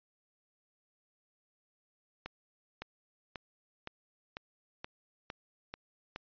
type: accelerating click train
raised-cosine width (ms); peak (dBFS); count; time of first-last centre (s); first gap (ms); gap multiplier
0.3; -24; 9; 2.26-6.161; 560; 0.96
effects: resampled to 11025 Hz